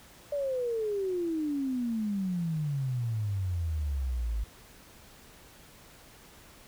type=exponential sweep; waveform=sine; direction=down; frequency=587.3 to 52 Hz; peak=-28 dBFS; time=0.32-4.44 s; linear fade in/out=5 ms; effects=pink hiss -54 dBFS RMS until 6.67 s